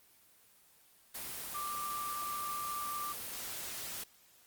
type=tone in noise; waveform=sine; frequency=1179 Hz; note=D6; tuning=6 cents sharp; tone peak=-37 dBFS; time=1.54-3.13 s; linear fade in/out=10 ms; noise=white; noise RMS=-42 dBFS; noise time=1.14-4.04 s; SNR=+2 dB; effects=white hiss -64 dBFS RMS until 4.46 s + Opus 24 kbps